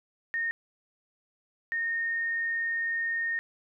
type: tone pair in turn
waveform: sine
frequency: 1841 / 1841 Hz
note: A#6 / A#6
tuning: -22 / -22 cents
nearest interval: unison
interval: 0 cents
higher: neither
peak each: -27 dBFS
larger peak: neither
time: 0.34-0.51 / 1.72-3.39 s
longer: second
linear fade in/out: 0 ms
effects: none